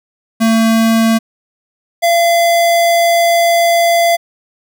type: tone pair in turn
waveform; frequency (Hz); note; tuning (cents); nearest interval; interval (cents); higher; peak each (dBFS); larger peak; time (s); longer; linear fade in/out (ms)
square; 225.2 / 681.7; A3 / F5; +40 / -42; octave + perfect fifth; 1918; second; -9; neither; 0.4-1.19 / 2.02-4.17; second; 20
effects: none